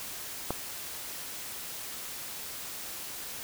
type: click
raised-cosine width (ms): 1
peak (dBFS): -15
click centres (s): 0.506
effects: white hiss -40 dBFS RMS until 3.43 s

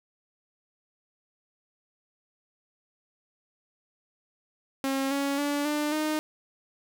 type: tone with pitch steps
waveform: sawtooth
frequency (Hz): 270.3 / 279.2 / 288.4 / 297.8 / 307.6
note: C#4 / C#4 / D4 / D4 / D#4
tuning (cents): -44 / +13 / -31 / +24 / -20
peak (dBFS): -22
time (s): 4.84-6.19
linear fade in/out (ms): 0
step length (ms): 270
effects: 9-bit

